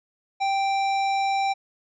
sine tone with hard clipping, 784 Hz, G5, in tune, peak -23 dBFS, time 0.4-1.54 s, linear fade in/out 20 ms, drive 14 dB, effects resampled to 16000 Hz

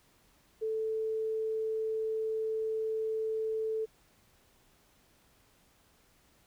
sine tone, 440 Hz, A4, in tune, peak -30 dBFS, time 0.61-3.86 s, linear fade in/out 20 ms, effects pink hiss -66 dBFS RMS until 6.46 s

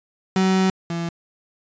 35% pulse tone pair in turn, 188.8 / 168.98 Hz, F#3 / E3, +35 / +43 cents, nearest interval major second, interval 192 cents, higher first, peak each -14 / -22 dBFS, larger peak first, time 0.36-0.7 / 0.9-1.09 s, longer first, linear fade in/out 2 ms, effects resampled to 16000 Hz

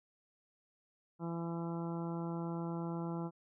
harmonic tone, 168.2 Hz, E3, 35 cents sharp, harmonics 1 / 2 / 3 / 4 / 5 / 6 / 7 / 8, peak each -38 / -42 / -49 / -51 / -49 / -51 / -57 / -54 dBFS, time 1.19-3.31 s, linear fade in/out 50 ms, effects none

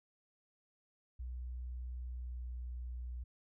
sine tone with pitch glide, 61.74 to 61.1 Hz, B1 to B1, 0 to -18 cents, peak -40 dBFS, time 1.19-3.24 s, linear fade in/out 10 ms, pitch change -18 cents, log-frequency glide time 2.01-2.51 s, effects none

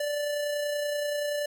square tone with amplitude modulation, 585 Hz, D5, 7 cents flat, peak -27 dBFS, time 0-1.46 s, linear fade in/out 5 ms, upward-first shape sine, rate 30.5 Hz, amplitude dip 30%, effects none

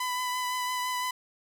sawtooth tone with vibrato, 1000 Hz, B5, 21 cents sharp, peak -25 dBFS, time 0-1.11 s, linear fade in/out 5 ms, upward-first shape triangle, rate 5.9 Hz, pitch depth 19 cents each way, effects none

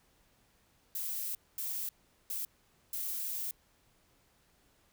violet noise bursts at uneven times, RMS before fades -37 dBFS, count 4, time 0.95-1.35 / 1.58-1.89 / 2.3-2.45 / 2.93-3.51 s, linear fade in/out 2 ms, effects pink hiss -69 dBFS RMS until 4.92 s

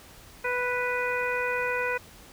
harmonic tone, 493.9 Hz, B4, in tune, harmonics 1 / 2 / 3 / 4 / 5, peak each -30 / -33 / -31 / -34 / -33 dBFS, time 0.44-1.98 s, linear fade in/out 10 ms, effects pink hiss -50 dBFS RMS until 2.32 s

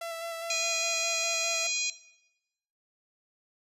sawtooth tone with vibrato, 667 Hz, E5, 20 cents sharp, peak -31 dBFS, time 0.01-1.67 s, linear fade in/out 5 ms, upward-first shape square, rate 4.9 Hz, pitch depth 15 cents each way
harmonic tone, 819 Hz, G#5, 24 cents flat, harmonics 3 / 4 / 5 / 6 / 7 / 8 / 9, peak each -31 / -41 / -33 / -40 / -37 / -35 / -37 dBFS, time 0.5-1.9 s, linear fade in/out 2 ms
effects noise-tail reverb RT60 0.9 s tail -17 dB re dry + resampled to 32000 Hz

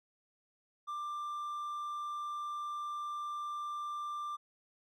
triangle tone, 1185 Hz, D6, 15 cents sharp, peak -35 dBFS, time 0.87-4.37 s, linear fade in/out 20 ms, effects none

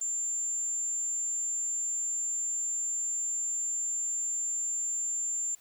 sine tone, 7260 Hz, A#8, 47 cents flat, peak -29 dBFS, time 0.01-5.55 s, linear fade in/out 5 ms, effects white hiss -61 dBFS RMS until 5.6 s

